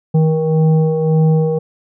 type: tone with frequency modulation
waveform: sine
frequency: 158.9 Hz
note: D#3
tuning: 37 cents sharp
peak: -10 dBFS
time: 0.14-1.59 s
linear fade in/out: 10 ms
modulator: 316 Hz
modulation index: 0.98
effects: none